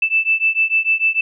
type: beating tone pair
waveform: sine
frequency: 2639 / 2645.7 Hz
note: E7 / E7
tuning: +1 / +6 cents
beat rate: 6.7 Hz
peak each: -17 dBFS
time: 0.02-1.21 s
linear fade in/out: 5 ms
effects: none